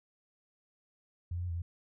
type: tone with pitch steps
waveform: sine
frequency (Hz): 86.8 / 87.9 / 89.2 / 84.2 / 86.3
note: F2 / F2 / F2 / E2 / F2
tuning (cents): -10 / +12 / +37 / +37 / -20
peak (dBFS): -33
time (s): 1.31-1.62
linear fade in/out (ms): 5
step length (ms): 62
effects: none